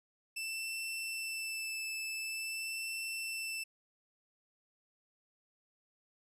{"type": "tone with vibrato", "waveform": "sawtooth", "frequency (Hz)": 2652, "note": "E7", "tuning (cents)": 10, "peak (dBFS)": -34, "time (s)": [0.36, 3.64], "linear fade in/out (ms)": 10, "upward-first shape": "sine", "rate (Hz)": 0.46, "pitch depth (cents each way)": 15, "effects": ["resampled to 32000 Hz"]}